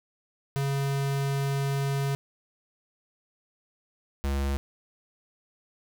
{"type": "tone pair in turn", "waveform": "square", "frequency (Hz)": [138.59, 69.3], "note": ["C#3", "C#2"], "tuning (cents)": [0, 0], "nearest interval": "octave", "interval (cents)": 1200, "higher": "first", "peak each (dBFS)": -26, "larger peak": "neither", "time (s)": [[0.56, 2.15], [4.24, 4.57]], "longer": "first", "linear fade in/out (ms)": 0, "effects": []}